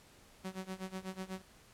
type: tone with tremolo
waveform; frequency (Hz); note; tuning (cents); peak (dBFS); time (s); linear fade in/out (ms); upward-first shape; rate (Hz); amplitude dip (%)
sawtooth; 188.2; F#3; +30; -34; 0.44-1.42; 10; sine; 8.1; 90
effects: pink hiss -61 dBFS RMS until 1.73 s + low-pass 12000 Hz 12 dB/octave

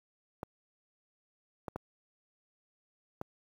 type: clicks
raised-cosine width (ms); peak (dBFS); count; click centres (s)
1; -23; 4; 0.431 / 1.682 / 1.76 / 3.214
effects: high-pass 60 Hz 12 dB/octave + 9-bit

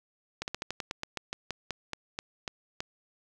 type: slowing click train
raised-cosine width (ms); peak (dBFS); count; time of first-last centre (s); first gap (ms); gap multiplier
0.2; -16; 16; 0.42-2.805; 59; 1.13
effects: none

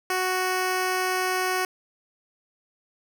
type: tone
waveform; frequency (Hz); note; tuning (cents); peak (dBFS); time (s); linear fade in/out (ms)
10% pulse; 370.1; F#4; 0; -15; 0.1-1.65; 2
effects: none

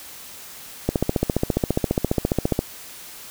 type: click train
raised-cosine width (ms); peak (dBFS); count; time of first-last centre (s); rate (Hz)
2; -5; 26; 0.89-2.591; 14.7
effects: white hiss -40 dBFS RMS until 3.3 s

